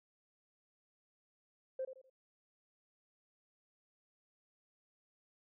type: tone with echo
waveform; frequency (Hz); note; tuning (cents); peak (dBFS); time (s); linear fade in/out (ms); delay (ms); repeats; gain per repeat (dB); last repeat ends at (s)
sine; 523.3; C5; 0; -35; 1.79-1.85; 5; 83; 3; -10; 2.099
effects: tanh soft clip ceiling -31 dBFS